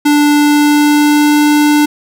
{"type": "tone with pitch glide", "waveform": "square", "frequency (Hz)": [293.7, 296.4], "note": ["D4", "D4"], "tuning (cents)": [0, 16], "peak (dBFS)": -7, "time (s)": [0.05, 1.86], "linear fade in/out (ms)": 10, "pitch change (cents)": 16, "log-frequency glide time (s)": [0.32, 1.4], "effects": []}